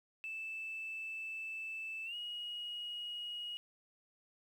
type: tone with pitch glide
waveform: sine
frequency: 2637 to 2892 Hz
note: E7 to F#7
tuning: 0 to -40 cents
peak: -39 dBFS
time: 0.24-3.57 s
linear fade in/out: 0 ms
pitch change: +160 cents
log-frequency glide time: 2.05-2.15 s
effects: tanh soft clip ceiling -36 dBFS + 11-bit